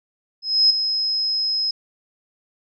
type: tone with ADSR envelope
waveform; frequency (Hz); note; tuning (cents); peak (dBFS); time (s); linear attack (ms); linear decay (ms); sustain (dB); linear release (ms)
sine; 5120; D#8; +49; -10; 0.42-1.71; 280; 10; -9; 4
effects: none